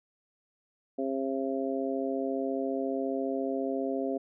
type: harmonic tone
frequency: 134.5 Hz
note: C3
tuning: 48 cents sharp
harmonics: 2 / 3 / 4 / 5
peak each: -32 / -34 / -35 / -36 dBFS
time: 0.98-4.18 s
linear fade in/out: 10 ms
effects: none